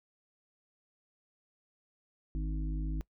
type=harmonic tone with a mistuned harmonic; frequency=51.4 Hz; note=G#1; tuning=17 cents flat; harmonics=1 / 3 / 5 / 6; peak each=-32 / -41 / -45 / -45 dBFS; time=2.35-3.01 s; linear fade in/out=0 ms; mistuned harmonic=6; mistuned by=+26 cents; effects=noise-tail reverb RT60 0.1 s tail -22 dB re dry